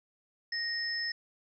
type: tone pair together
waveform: sine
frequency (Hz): 1864.7 / 5223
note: A#6 / E8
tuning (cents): 0 / -17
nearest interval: octave + tritone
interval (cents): 1783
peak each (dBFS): -34 / -34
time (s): 0.52-1.12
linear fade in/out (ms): 5
effects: none